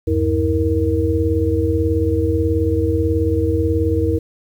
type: tone cluster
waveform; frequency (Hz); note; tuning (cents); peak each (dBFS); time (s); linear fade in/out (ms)
sine; 77.6 / 96 / 321.6 / 465.6; D#2 / G2 / E4 / A#4; -4 / -36 / -43 / -2; -20; 0.07-4.19; 10
effects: 8-bit